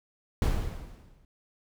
brown noise with exponential decay, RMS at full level -22 dBFS, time 0.42-1.25 s, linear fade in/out 1 ms, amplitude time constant 180 ms, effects none

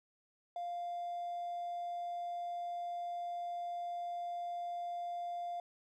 triangle tone with hard clipping, 698.5 Hz, F5, in tune, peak -38 dBFS, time 0.56-5.6 s, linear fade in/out 2 ms, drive 4 dB, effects none

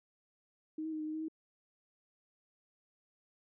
sine tone with pitch steps, 312.4 / 318.5 / 311.1 / 307.7 / 310.1 / 314.8 / 317.9 Hz, D#4 / D#4 / D#4 / D#4 / D#4 / D#4 / D#4, +7 / +41 / 0 / -19 / -6 / +20 / +37 cents, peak -36 dBFS, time 0.78-1.284 s, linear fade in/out 5 ms, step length 72 ms, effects none

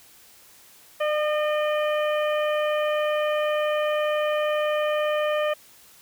harmonic tone with a mistuned harmonic, 608 Hz, D#5, 40 cents flat, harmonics 1 / 2 / 3 / 4 / 5, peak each -22 / -30 / -33 / -36 / -37 dBFS, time 1-5.54 s, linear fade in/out 10 ms, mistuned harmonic 1, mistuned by -17 cents, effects white hiss -52 dBFS RMS until 6.01 s

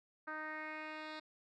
10% pulse tone with low-pass filter sweep, 309.7 Hz, D#4, 8 cents flat, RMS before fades -45 dBFS, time 0.27-1.2 s, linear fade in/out 10 ms, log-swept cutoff 1500 to 3700 Hz, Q 3.5, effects none

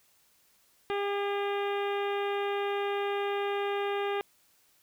harmonic tone with a mistuned harmonic, 402.8 Hz, G4, 47 cents sharp, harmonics 1 / 2 / 3 / 4 / 5 / 6 / 7 / 8 / 9, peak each -30 / -35 / -39 / -42 / -43 / -44 / -45 / -50 / -51 dBFS, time 0.9-4.21 s, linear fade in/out 0 ms, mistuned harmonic 4, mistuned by +16 cents, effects white hiss -66 dBFS RMS until 4.82 s

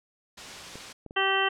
white noise, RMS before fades -40 dBFS, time 0.37-0.93 s, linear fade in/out 10 ms
clicks, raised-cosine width 2 ms, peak -29 dBFS, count 3, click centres 0.756 / 1.063 / 1.109 s
harmonic tone, 387.6 Hz, G4, 20 cents flat, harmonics 1 / 2 / 3 / 4 / 5 / 7 / 8, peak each -30 / -30 / -30 / -30 / -30 / -30 / -30 dBFS, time 1.16-1.49 s, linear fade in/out 10 ms
effects low-pass 6000 Hz 12 dB/octave

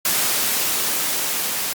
white noise with level ramp, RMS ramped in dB -19 to -24 dBFS, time 0.05-1.73 s, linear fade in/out 2 ms, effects high-pass 150 Hz 12 dB/octave + Opus 48 kbps

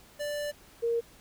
square / sine tone pair in turn, 587.3 / 466.1 Hz, D5 / A#4, 0 / 0 cents, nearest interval major third, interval 400 cents, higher first, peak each -32 / -25 dBFS, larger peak second, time 0.19-0.52 / 0.82-1.01 s, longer first, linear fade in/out 20 ms, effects pink hiss -56 dBFS RMS until 1.2 s

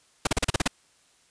pink noise bursts, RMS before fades -22 dBFS, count 8, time 0.25-0.677 s, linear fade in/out 5 ms, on 21 ms, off 37 ms, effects white hiss -62 dBFS RMS until 1.3 s + resampled to 22050 Hz

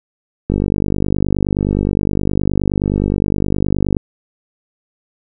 click train, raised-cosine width 3 ms, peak -3 dBFS, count 173, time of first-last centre 0.5-3.968 s, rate 49.6 Hz, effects none

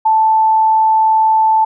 sine tone, 879 Hz, A5, 2 cents flat, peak -8 dBFS, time 0.05-1.65 s, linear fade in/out 10 ms, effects none

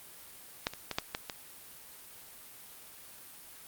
clicks, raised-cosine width 0.2 ms, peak -12 / -24 / -17 / -11 / -15 / -19 dBFS, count 6, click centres 0.669 / 0.736 / 0.913 / 0.985 / 1.149 / 1.298 s, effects white hiss -51 dBFS RMS until 3.67 s + Opus 32 kbps

